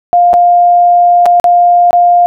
sine tone with dropouts, 703 Hz, F5, 11 cents sharp, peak -3 dBFS, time 0.13-2.26 s, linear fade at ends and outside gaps 0 ms, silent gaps 0.332-0.339 / 1.257-1.262 / 1.399-1.442 / 1.908-1.93 s, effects none

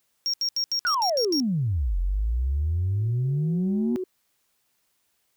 triangle tone bursts, 5570 Hz, F8, 5 cents flat, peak -21 dBFS, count 8, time 0.26-1.4 s, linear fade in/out 0 ms, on 76 ms, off 76 ms
sine exponential two-way sweep, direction down then up, 1500 to 42.79 to 245.7 Hz, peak -21 dBFS, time 0.85-3.96 s, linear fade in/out 0 ms, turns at 1.98 s
sine tone with exponential growth, 370 Hz, F#4, in tune, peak -26 dBFS, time 2.01-4.04 s, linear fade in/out 5 ms, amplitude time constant 440 ms
effects tanh soft clip ceiling -15 dBFS + white hiss -71 dBFS RMS until 5.36 s

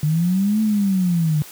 sine linear two-way sweep, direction up then down, 147 to 220 to 147 Hz, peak -15 dBFS, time 0.03-1.42 s, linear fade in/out 0 ms, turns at 0.61 s, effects white hiss -40 dBFS RMS until 1.51 s + high-pass 80 Hz 12 dB/octave

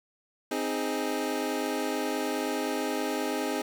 25% pulse chord, Ab major, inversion first, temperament equal, 261.6 / 311.1 / 415.3 Hz, C4 / Eb4 / Ab4, 0 / 0 / 0 cents, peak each -29 dBFS, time 0.51-3.62 s, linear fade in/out 5 ms, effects 9-bit

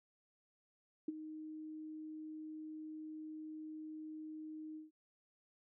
sine tone with ADSR envelope, 311.1 Hz, D#4, in tune, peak -33 dBFS, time 1.08-4.91 s, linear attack 5 ms, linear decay 23 ms, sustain -12 dB, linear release 150 ms, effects none

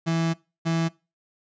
35% pulse tone pair in turn, 164.81 / 164.81 Hz, E3 / E3, 0 / 0 cents, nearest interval unison, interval 0 cents, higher neither, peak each -20 dBFS, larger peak neither, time 0.06-0.34 / 0.65-0.89 s, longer first, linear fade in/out 20 ms, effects noise-tail reverb RT60 0.3 s tail -23 dB re dry + resampled to 16000 Hz

